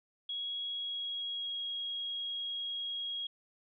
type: tone with pitch glide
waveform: sine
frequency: 3322 to 3290 Hz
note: G#7 to G#7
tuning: 0 to -17 cents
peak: -35 dBFS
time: 0.29-3.27 s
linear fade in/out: 5 ms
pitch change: -17 cents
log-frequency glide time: 0.66-1.62 s
effects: none